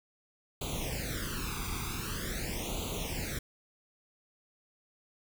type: noise with flanger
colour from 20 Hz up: pink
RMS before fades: -36 dBFS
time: 0.61-3.39 s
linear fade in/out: 5 ms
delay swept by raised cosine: 0.28 to 0.84 ms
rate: 0.45 Hz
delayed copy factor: +0.95
effects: none